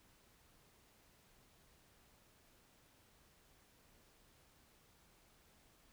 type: silence
effects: pink hiss -69 dBFS RMS until 5.92 s